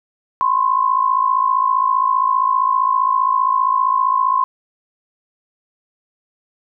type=tone pair together; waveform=sine; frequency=1018 / 1073.2 Hz; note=C6 / C6; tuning=-48 / +44 cents; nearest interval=minor second; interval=92 cents; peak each=-16 dBFS; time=0.41-4.44 s; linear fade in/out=0 ms; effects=none